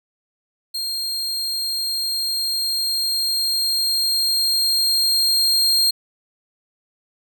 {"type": "tone with level ramp", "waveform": "40% pulse", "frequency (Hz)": 4212, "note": "C8", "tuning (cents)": 11, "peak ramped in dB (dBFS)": [-22, -13], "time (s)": [0.74, 5.91], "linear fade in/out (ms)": 10, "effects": []}